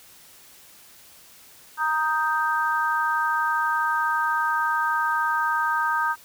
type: chord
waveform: sine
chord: Eb major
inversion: second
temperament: equal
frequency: 932.3 / 1244.5 / 1568 Hz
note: Bb5 / Eb6 / G6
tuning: 0 / 0 / 0 cents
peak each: -25 dBFS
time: 1.77-6.16 s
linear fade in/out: 50 ms
effects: white hiss -50 dBFS RMS until 6.24 s